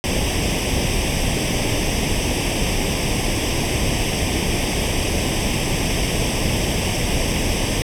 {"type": "noise with comb filter", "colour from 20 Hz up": "pink", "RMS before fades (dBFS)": -20, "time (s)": [0.04, 7.82], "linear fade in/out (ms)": 0, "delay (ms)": 0.36, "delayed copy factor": 0.8, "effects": ["low-pass 10000 Hz 12 dB/octave"]}